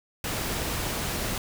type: noise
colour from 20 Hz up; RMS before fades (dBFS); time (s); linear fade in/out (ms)
pink; -30; 0.24-1.38; 2
effects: none